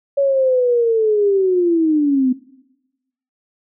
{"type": "linear sweep", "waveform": "sine", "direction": "down", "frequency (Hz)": [563, 250], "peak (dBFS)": -12, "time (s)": [0.17, 2.33], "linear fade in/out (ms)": 10, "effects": ["noise-tail reverb RT60 1.0 s tail -21 dB re dry"]}